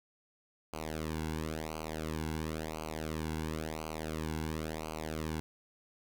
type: tone with flanger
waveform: sawtooth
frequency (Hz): 78.6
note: D#2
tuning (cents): +18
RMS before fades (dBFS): -38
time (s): 0.73-5.4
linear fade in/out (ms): 0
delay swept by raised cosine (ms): 0.55 to 1.65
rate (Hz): 0.96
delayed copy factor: -0.95
effects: none